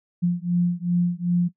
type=beating tone pair; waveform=sine; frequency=174.1 / 176.7 Hz; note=F3 / F3; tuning=-5 / +21 cents; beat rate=2.6 Hz; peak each=-22 dBFS; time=0.22-1.49 s; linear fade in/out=20 ms; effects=noise-tail reverb RT60 0.1 s tail -17 dB re dry